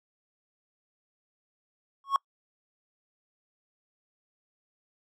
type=tone with exponential growth; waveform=triangle; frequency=1100 Hz; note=C#6; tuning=14 cents flat; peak=-15 dBFS; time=2.04-2.16 s; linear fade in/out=1 ms; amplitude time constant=24 ms; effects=noise-tail reverb RT60 0.1 s tail -26 dB re dry